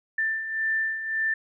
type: beating tone pair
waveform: sine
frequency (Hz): 1776 / 1777.8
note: A6 / A6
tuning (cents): +16 / +17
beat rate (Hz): 1.8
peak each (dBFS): -32 / -25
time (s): 0.18-1.34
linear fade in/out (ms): 5
effects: none